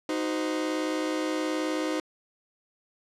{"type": "chord", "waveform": "40% pulse", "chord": "C diminished", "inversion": "first", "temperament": "equal with one note detuned", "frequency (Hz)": [311.1, 370, 516.9], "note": ["Eb4", "Gb4", "C5"], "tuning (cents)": [0, 0, -21], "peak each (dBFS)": [-28, -34, -32], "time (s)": [0.09, 2], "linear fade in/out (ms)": 2, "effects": ["low-pass 8000 Hz 12 dB/octave"]}